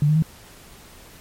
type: tone with pitch steps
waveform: sine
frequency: 146.8 / 152.77 / 158.98 Hz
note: D3 / D#3 / D#3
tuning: 0 / -31 / +38 cents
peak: -14 dBFS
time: 0.02-0.224 s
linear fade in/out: 2 ms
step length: 68 ms
effects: pink hiss -46 dBFS RMS until 1.2 s + MP3 64 kbps

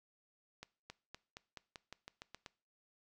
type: accelerating click train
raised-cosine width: 0.2 ms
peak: -30 dBFS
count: 11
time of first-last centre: 0.63-2.462 s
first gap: 270 ms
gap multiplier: 0.91
effects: noise-tail reverb RT60 0.4 s tail -21 dB re dry

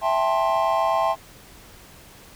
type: chord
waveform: triangle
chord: A minor seventh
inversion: second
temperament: just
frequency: 660 / 792 / 880 / 1056 Hz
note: E5 / G5 / A5 / C6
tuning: +2 / +18 / 0 / +16 cents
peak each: -21 / -23 / -24 / -22 dBFS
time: 0.01-1.16 s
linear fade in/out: 50 ms
effects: pink hiss -47 dBFS RMS until 2.35 s

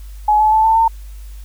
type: tone with pitch steps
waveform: sine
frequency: 846 / 860.3 / 874.8 / 889.6 / 904.6 Hz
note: G#5 / A5 / A5 / A5 / A5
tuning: +32 / -39 / -10 / +19 / +48 cents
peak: -9 dBFS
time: 0.28-0.88 s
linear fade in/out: 5 ms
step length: 120 ms
effects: added 50 Hz sine -30 dBFS peak until 1.44 s + white hiss -49 dBFS RMS until 1.44 s

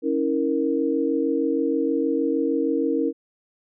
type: chord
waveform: sine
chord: A# diminished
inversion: first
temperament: equal with one note detuned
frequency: 277.2 / 323.6 / 466.2 Hz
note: C#4 / E4 / A#4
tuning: 0 / -32 / 0 cents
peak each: -24 dBFS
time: 0.02-3.13 s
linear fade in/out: 50 ms
effects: none

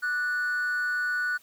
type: tone with amplitude modulation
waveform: triangle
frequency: 1475 Hz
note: F#6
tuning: 6 cents flat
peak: -20 dBFS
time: 0.02-1.38 s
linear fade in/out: 20 ms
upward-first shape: sine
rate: 297 Hz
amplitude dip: 55%
effects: tanh soft clip ceiling -19 dBFS + white hiss -59 dBFS RMS until 1.42 s

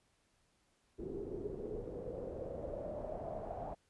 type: noise with low-pass filter sweep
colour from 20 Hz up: pink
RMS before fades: -43 dBFS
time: 0.98-3.75 s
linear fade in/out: 20 ms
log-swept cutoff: 370 to 730 Hz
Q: 6.8
effects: pink hiss -75 dBFS RMS until 3.89 s + resampled to 24000 Hz

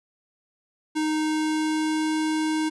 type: tone with pitch glide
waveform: square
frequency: 309.9 to 312.1 Hz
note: D#4 to D#4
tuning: -7 to +5 cents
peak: -23 dBFS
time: 0.95-2.7 s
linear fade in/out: 20 ms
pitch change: +12 cents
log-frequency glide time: 1.18-2.16 s
effects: resampled to 24000 Hz

